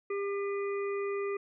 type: harmonic tone with a mistuned harmonic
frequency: 400 Hz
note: G4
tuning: 35 cents sharp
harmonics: 1 / 3 / 5 / 6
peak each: -31 / -41 / -45 / -47 dBFS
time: 0.1-1.37 s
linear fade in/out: 5 ms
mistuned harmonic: 6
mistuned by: +33 cents
effects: none